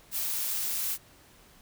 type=noise; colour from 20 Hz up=blue; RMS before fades=-31 dBFS; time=0.11-0.98 s; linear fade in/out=50 ms; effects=pink hiss -57 dBFS RMS until 1.61 s